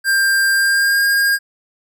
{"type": "tone with pitch glide", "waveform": "square", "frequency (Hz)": [1590, 1618.7], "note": ["G6", "G#6"], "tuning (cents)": [24, -45], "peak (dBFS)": -13, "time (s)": [0.04, 1.39], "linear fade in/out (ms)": 50, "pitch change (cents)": 31, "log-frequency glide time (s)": [0.53, 1.05], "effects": []}